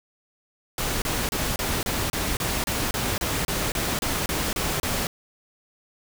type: noise bursts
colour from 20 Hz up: pink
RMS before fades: -26 dBFS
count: 16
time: 0.78-5.07 s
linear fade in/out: 2 ms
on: 240 ms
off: 30 ms
effects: none